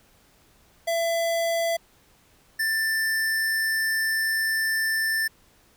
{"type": "tone pair in turn", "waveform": "square", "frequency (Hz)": [670, 1775.3], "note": ["E5", "A6"], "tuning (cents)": [28, 15], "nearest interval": "octave + perfect fourth", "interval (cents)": 1687, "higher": "second", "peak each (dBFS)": -23, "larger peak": "neither", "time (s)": [[0.87, 1.77], [2.59, 5.28]], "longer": "second", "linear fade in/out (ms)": 10, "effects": ["pink hiss -59 dBFS RMS until 5.76 s"]}